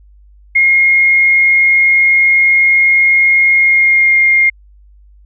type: tone with pitch glide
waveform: sine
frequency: 2144 to 2124 Hz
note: C7 to C7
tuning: +42 to +25 cents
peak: -6 dBFS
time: 0.55-4.5 s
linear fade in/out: 10 ms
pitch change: -17 cents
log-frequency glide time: 3.55-4.18 s
effects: added 50 Hz sine -40 dBFS peak until 5.25 s